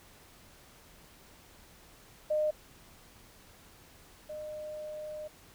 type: tone pair in turn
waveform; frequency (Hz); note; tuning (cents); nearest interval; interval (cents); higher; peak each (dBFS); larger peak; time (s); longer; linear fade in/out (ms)
sine; 610 / 610; D#5 / D#5; -34 / -34; unison; 0; neither; -26 / -38; first; 2.3-2.51 / 4.29-5.28; second; 10
effects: pink hiss -57 dBFS RMS until 5.54 s